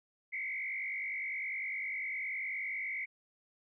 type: tone with frequency modulation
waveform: sine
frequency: 2151 Hz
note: C7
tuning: 47 cents sharp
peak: -35 dBFS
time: 0.32-3.06 s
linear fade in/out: 20 ms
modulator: 49.8 Hz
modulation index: 2.5
effects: none